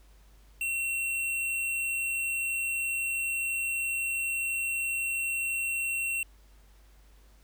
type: tone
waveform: square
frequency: 2723 Hz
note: F7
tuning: 44 cents flat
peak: -29 dBFS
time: 0.61-6.23 s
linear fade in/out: 2 ms
effects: added 50 Hz sine -54 dBFS peak until 7.43 s + pink hiss -64 dBFS RMS until 7.43 s